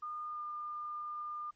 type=tone with pitch glide; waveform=sine; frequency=1217 to 1205.1 Hz; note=D#6 to D6; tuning=-39 to +44 cents; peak=-38 dBFS; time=0.02-1.51 s; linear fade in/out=10 ms; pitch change=-17 cents; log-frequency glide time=0.32-0.41 s; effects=pink hiss -75 dBFS RMS until 1.55 s + MP3 32 kbps